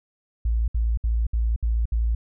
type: tone bursts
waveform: sine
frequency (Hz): 56.6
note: A1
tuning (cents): +50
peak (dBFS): -19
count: 6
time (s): 0.45-2.15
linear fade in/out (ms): 5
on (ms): 230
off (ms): 64
effects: none